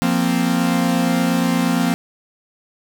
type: chord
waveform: 45% pulse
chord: F suspended fourth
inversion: none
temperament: equal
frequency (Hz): 174.61 / 233.1 / 261.6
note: F3 / Bb3 / C4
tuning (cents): 0 / 0 / 0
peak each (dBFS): -20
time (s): 0.02-1.94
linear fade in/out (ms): 0
effects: none